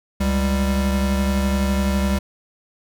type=tone pair together; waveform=square; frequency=69.3 / 196 Hz; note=C#2 / G3; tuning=0 / 0 cents; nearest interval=octave + tritone; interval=1800 cents; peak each=-21 dBFS; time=0.2-2.19 s; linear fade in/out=10 ms; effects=none